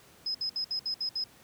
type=tone bursts; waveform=sine; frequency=5090 Hz; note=D#8; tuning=39 cents sharp; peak=-29 dBFS; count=7; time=0.26-1.241 s; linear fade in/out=5 ms; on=87 ms; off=62 ms; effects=pink hiss -57 dBFS RMS until 1.43 s + high-pass 80 Hz 12 dB/octave